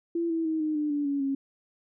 sine tone with pitch steps, 337.5 / 327.5 / 317.8 / 308.4 / 299.3 / 290.4 / 281.8 / 273.5 Hz, E4 / E4 / D#4 / D#4 / D4 / D4 / C#4 / C#4, +41 / -11 / +37 / -15 / +33 / -19 / +29 / -23 cents, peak -25 dBFS, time 0.15-1.35 s, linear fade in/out 5 ms, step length 150 ms, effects none

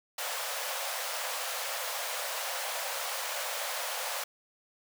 pink high-pass noise, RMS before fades -35 dBFS, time 0.18-4.24 s, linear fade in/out 5 ms, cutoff 500 Hz, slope 96 dB/octave, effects none

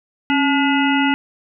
harmonic tone with a mistuned harmonic, 287 Hz, D4, 40 cents flat, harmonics 1 / 3 / 5 / 7 / 9 / 10, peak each -16 / -21 / -23 / -24 / -26 / -26 dBFS, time 0.3-1.14 s, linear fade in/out 0 ms, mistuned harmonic 1, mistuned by -78 cents, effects none

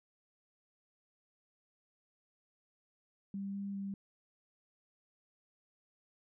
sine tone with pitch steps, 197.4 / 199.1 / 197.2 Hz, G3 / G3 / G3, +12 / +27 / +11 cents, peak -37 dBFS, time 3.34-3.94 s, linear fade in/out 2 ms, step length 200 ms, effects none

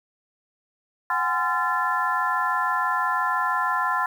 sine tone cluster, 738 / 824 / 1029 / 1370 / 1746 Hz, F#5 / G#5 / C6 / F6 / A6, -5 / -14 / -29 / -34 / -14 cents, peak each -31 / -31 / -24 / -27 / -28 dBFS, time 1.1-4.06 s, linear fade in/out 2 ms, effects 8-bit

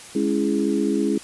harmonic tone with a mistuned harmonic, 69.3 Hz, C#2, in tune, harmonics 3 / 4 / 5 / 6, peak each -24 / -23 / -24 / -26 dBFS, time 0.15-1.18 s, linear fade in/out 5 ms, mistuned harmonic 5, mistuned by -70 cents, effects white hiss -41 dBFS RMS until 1.23 s + resampled to 24000 Hz

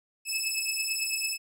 15% pulse beating tone pair, 2599 / 2608 Hz, E7 / E7, -25 / -19 cents, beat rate 9 Hz, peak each -24 / -24 dBFS, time 0.25-1.38 s, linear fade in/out 50 ms, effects none

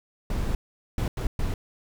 brown noise bursts at uneven times, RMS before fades -26 dBFS, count 4, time 0.3-0.55 / 0.98-1.08 / 1.17-1.27 / 1.39-1.54 s, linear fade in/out 2 ms, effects none

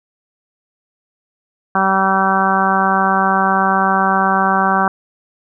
harmonic tone, 192.2 Hz, G3, 34 cents flat, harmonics 1 / 2 / 3 / 4 / 5 / 6 / 7 / 8, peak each -20 / -25 / -26 / -17 / -20 / -18 / -21 / -20 dBFS, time 1.75-4.88 s, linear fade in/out 2 ms, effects none

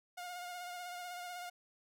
sawtooth tone with vibrato, 713 Hz, F5, 36 cents sharp, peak -39 dBFS, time 0.17-1.5 s, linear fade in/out 10 ms, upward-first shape triangle, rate 16 Hz, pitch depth 36 cents each way, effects none

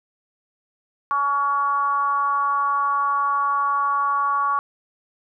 sine tone with frequency modulation, 1128 Hz, C#6, 30 cents sharp, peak -18 dBFS, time 1.11-4.59 s, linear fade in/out 0 ms, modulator 282 Hz, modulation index 0.57, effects none

